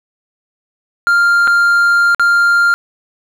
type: tone with dropouts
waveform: triangle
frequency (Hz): 1396.9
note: F6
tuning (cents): 0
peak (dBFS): -6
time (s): 1.07-2.74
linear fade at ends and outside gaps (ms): 0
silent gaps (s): 1.473-1.477 / 2.147-2.196
effects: none